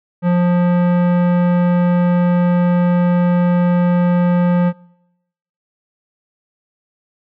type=tone with tanh clipping; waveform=sine; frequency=176.4 Hz; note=F3; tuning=18 cents sharp; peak=-13 dBFS; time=0.22-4.73 s; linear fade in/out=50 ms; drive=17 dB; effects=noise-tail reverb RT60 0.9 s tail -26 dB re dry